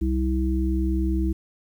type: harmonic tone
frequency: 65 Hz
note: C2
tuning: 11 cents flat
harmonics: 1 / 3 / 5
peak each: -22 / -29 / -26 dBFS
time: 0.01-1.33 s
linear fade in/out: 10 ms
effects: 9-bit